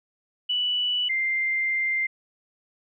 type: tone pair in turn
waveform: sine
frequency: 2961 / 2094 Hz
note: F#7 / C7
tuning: +1 / +1 cents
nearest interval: tritone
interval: 600 cents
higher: first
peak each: -22 dBFS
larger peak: neither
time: 0.49-1.09 / 1.09-2.07 s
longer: second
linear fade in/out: 10 ms
effects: none